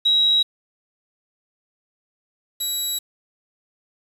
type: tone pair in turn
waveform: sine / 10% pulse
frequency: 3849 / 3900 Hz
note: B7 / B7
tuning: -45 / -23 cents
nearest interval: unison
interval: 22 cents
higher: second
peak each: -14 dBFS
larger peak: neither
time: 0.05-0.43 / 2.6-2.99 s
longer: second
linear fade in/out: 10 ms
effects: resampled to 32000 Hz + 7-bit